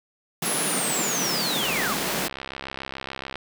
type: high-pass noise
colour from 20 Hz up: pink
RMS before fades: -27 dBFS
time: 0.42-2.28 s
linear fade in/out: 5 ms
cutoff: 150 Hz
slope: 48 dB/octave
type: linear sweep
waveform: sine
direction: down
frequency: 11175 to 1013 Hz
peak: -26 dBFS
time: 0.45-1.94 s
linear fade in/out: 10 ms
type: click train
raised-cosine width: 0.3 ms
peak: -16 dBFS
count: 116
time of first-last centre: 1.64-3.356 s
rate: 67 Hz
effects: none